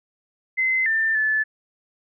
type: tone with pitch steps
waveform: sine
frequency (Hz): 2056 / 1787 / 1738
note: C7 / A6 / A6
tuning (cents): -31 / +26 / -22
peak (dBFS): -18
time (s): 0.57-1.44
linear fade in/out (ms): 20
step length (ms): 290
effects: none